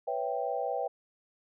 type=chord; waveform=sine; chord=C# half-diminished seventh; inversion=third; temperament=equal; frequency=493.9 / 554.4 / 659.3 / 784 Hz; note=B4 / C#5 / E5 / G5; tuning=0 / 0 / 0 / 0 cents; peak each=-35 / -36 / -36 / -34 dBFS; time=0.07-0.88 s; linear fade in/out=10 ms; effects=none